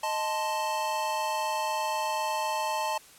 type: chord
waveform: square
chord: A diminished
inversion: second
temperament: equal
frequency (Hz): 622.3 / 880 / 1046.5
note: Eb5 / A5 / C6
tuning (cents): 0 / 0 / 0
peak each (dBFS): -35 / -30 / -36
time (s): 0.03-2.98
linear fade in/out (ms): 5
effects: white hiss -53 dBFS RMS until 3.18 s + low-pass 12000 Hz 12 dB/octave